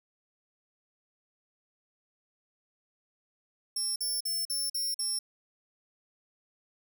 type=tone bursts; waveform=20% pulse; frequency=5400 Hz; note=E8; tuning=41 cents sharp; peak=-24 dBFS; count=6; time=3.76-5.19 s; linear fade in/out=5 ms; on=200 ms; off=46 ms; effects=none